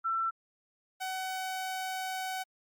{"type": "tone pair in turn", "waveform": ["sine", "sawtooth"], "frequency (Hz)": [1341, 752.6], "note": ["E6", "F#5"], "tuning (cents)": [29, 29], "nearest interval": "minor seventh", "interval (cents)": 1000, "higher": "first", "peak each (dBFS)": [-28, -30], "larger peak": "first", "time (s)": [[0.04, 0.31], [1, 2.44]], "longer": "second", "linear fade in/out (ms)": 20, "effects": ["Opus 48 kbps"]}